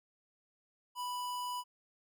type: tone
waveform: square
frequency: 987.8 Hz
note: B5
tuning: in tune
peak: -37 dBFS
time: 0.95-1.64 s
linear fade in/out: 50 ms
effects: none